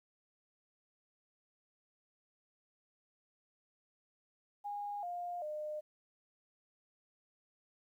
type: tone with pitch steps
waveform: sine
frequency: 819 / 704.8 / 606.5 Hz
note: G#5 / F5 / D#5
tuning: -24 / +16 / -44 cents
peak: -38 dBFS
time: 4.64-5.81 s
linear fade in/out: 20 ms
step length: 390 ms
effects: 12-bit